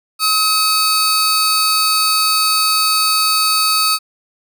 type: tone pair together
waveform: sawtooth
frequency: 1274 / 4540 Hz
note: D#6 / C#8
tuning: +41 / +41 cents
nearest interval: octave + minor seventh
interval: 2200 cents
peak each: -12 dBFS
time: 0.19-3.99 s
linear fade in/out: 50 ms
effects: none